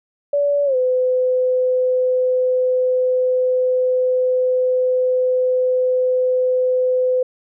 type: tone with pitch glide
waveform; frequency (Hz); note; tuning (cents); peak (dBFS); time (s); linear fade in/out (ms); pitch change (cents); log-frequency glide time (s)
sine; 573 to 507.5; D5 to B4; -43 to +47; -14; 0.33-7.23; 5; -210; 0.65-0.76
effects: none